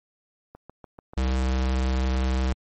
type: click train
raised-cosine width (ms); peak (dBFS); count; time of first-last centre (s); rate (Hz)
1; -28; 7; 0.55-1.427; 6.84
type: tone with vibrato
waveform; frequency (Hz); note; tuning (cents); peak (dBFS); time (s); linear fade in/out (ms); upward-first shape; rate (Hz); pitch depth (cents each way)
square; 64.7; C2; -19; -22; 1.17-2.53; 5; sine; 20; 27
effects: MP3 32 kbps